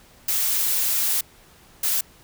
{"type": "noise bursts at uneven times", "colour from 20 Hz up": "blue", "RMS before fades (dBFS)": -22, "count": 2, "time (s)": [[0.28, 1.21], [1.83, 2.01]], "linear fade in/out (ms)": 5, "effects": ["pink hiss -52 dBFS RMS until 2.23 s"]}